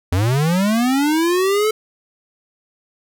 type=linear sweep; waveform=square; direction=up; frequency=83.8 to 440 Hz; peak=-15 dBFS; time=0.12-1.71 s; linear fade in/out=5 ms; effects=none